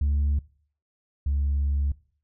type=tone pair in turn; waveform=sine; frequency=72 / 70.64 Hz; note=D2 / C#2; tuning=-34 / +33 cents; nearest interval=unison; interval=33 cents; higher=first; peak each=-18 / -20 dBFS; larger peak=first; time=0.01-0.39 / 1.26-1.92 s; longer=second; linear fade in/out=5 ms; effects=noise-tail reverb RT60 0.5 s tail -22 dB re dry + tanh soft clip ceiling -19 dBFS